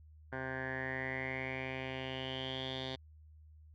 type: tone with low-pass filter sweep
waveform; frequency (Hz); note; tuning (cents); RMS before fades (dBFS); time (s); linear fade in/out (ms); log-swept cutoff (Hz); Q
10% pulse; 131.2; C3; +5; -40; 0.32-2.96; 10; 1500 to 3800; 7.8
effects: added 77 Hz sine -55 dBFS peak until 3.74 s